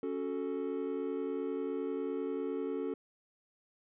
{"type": "chord", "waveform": "triangle", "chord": "F# minor", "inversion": "second", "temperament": "equal", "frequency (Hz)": [277.2, 370, 440], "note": ["C#4", "F#4", "A4"], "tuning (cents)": [0, 0, 0], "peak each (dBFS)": [-36, -37, -35], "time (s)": [0.03, 2.94], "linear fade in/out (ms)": 2, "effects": ["resampled to 8000 Hz"]}